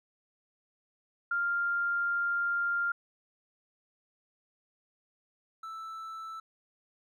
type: tone pair in turn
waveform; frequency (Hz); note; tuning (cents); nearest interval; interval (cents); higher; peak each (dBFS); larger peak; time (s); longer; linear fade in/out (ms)
sine / triangle; 1396.9 / 1320.4; F6 / E6; 0 / +2; minor second; 98; first; -27 / -37; first; 1.31-2.92 / 5.63-6.4; first; 5
effects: none